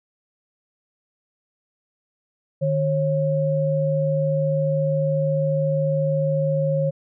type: tone pair together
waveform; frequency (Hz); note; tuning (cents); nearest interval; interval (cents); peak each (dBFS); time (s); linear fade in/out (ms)
sine; 152.36 / 544; D#3 / C#5; -36 / -33; octave + minor seventh; 2203; -21; 2.61-6.91; 20
effects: none